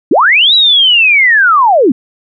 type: linear two-way sweep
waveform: sine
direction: up then down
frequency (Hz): 220 to 3951 to 220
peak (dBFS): -4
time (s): 0.11-1.92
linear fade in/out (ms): 5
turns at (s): 0.54
effects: none